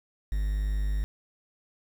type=tone with quantisation; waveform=triangle; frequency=50.9 Hz; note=G#1; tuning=34 cents flat; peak=-23 dBFS; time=0.32-1.04 s; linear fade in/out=0 ms; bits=8; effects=none